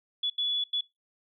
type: tone bursts at uneven times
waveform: sine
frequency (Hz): 3419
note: G#7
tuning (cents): +50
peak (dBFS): -26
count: 3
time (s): 0.23-0.3 / 0.38-0.64 / 0.73-0.81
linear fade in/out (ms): 5
effects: noise-tail reverb RT60 0.2 s tail -21 dB re dry